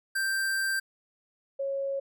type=tone pair in turn; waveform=square / sine; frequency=1571 / 549.4 Hz; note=G6 / C#5; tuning=+3 / -16 cents; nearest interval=octave + tritone; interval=1819 cents; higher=first; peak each=-27 / -28 dBFS; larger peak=first; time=0.15-0.8 / 1.59-2 s; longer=first; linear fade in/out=10 ms; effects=none